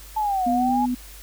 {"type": "linear two-way sweep", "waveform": "sine", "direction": "down then up", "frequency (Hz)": [880, 698.5, 850], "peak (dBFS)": -20, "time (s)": [0.16, 0.86], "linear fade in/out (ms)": 10, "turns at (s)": 0.5}
{"type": "tone", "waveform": "sine", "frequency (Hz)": 248.6, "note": "B3", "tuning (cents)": 12, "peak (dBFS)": -21, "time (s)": [0.46, 0.95], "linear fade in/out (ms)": 10}
{"type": "click", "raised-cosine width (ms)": 3, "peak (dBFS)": -27, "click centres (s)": 0.692}
{"effects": ["added 50 Hz sine -42 dBFS peak until 1.22 s", "white hiss -45 dBFS RMS until 1.22 s"]}